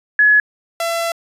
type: tone pair in turn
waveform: sine / sawtooth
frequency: 1695 / 672.7 Hz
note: G#6 / E5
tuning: +35 / +35 cents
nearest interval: octave + major third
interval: 1600 cents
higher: first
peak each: -8 / -14 dBFS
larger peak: first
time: 0.19-0.4 / 0.8-1.12 s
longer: second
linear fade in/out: 2 ms
effects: resampled to 32000 Hz